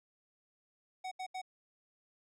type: tone bursts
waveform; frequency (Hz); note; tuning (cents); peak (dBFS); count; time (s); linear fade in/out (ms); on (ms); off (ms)
square; 747; F#5; +16; -39; 3; 1.04-1.417; 10; 75; 76
effects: low-pass 7000 Hz 12 dB/octave